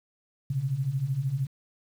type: beating tone pair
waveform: sine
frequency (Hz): 125.7 / 138.7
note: B2 / C#3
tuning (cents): +31 / +1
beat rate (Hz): 13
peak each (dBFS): -31 / -27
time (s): 0.5-1.47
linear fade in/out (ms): 5
effects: 9-bit